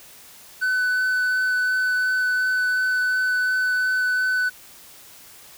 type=tone with vibrato; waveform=triangle; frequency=1504 Hz; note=F#6; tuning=28 cents sharp; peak=-17 dBFS; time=0.61-4.5 s; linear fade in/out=20 ms; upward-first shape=sine; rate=2.8 Hz; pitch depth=8 cents each way; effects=white hiss -46 dBFS RMS until 5.57 s